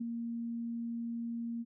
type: tone with ADSR envelope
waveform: sine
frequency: 233.1 Hz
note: A#3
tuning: in tune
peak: -32 dBFS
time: 0-1.65 s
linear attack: 14 ms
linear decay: 7 ms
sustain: -3 dB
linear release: 39 ms
effects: none